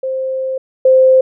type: tone pair in turn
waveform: sine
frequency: 525 / 521.1 Hz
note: C5 / C5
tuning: +6 / -7 cents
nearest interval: unison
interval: 13 cents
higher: first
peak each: -16 / -5 dBFS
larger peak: second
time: 0.03-0.58 / 0.85-1.21 s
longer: first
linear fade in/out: 5 ms
effects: none